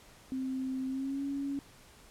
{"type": "tone with pitch glide", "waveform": "sine", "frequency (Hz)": [261.6, 278.8], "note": ["C4", "C#4"], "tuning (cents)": [0, 10], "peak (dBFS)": -32, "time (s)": [0.32, 1.59], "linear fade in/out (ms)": 0, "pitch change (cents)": 110, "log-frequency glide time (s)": [0.87, 1.23], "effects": ["pink hiss -57 dBFS RMS until 2.1 s", "low-pass 12000 Hz 12 dB/octave"]}